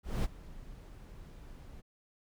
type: noise with ADSR envelope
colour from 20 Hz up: brown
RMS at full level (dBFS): -29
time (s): 0.03-1.82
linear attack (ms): 210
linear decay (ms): 30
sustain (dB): -20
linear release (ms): 25
effects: none